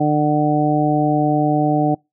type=harmonic tone; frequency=149.9 Hz; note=D3; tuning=36 cents sharp; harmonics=1 / 2 / 3 / 4 / 5; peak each=-20 / -17 / -26 / -23 / -19 dBFS; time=0-1.95 s; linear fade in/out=10 ms; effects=noise-tail reverb RT60 0.2 s tail -25 dB re dry